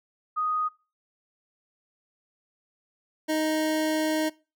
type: tone pair in turn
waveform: sine / 25% pulse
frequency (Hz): 1244.5 / 311.9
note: D#6 / D#4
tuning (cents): 0 / +4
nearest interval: 2 octaves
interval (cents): 2396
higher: first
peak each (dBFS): -24 / -20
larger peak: second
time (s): 0.36-0.69 / 3.28-4.3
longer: second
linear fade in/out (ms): 20
effects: noise-tail reverb RT60 0.3 s tail -22 dB re dry